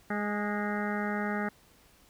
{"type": "harmonic tone with a mistuned harmonic", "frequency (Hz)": 207.5, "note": "G#3", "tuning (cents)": -1, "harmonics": [1, 2, 3, 4, 6, 7, 8, 9, 10], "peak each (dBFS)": [-32, -38, -40, -38, -40, -40, -42, -40, -46], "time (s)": [0.1, 1.49], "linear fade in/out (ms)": 5, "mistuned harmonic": 8, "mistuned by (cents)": -22, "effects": ["pink hiss -61 dBFS RMS until 2.09 s"]}